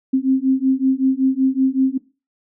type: beating tone pair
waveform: sine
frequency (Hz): 261.6 / 266.9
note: C4 / C4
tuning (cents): 0 / +35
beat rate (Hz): 5.3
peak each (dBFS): -17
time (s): 0.13-1.98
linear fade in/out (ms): 10
effects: noise-tail reverb RT60 0.3 s tail -18 dB re dry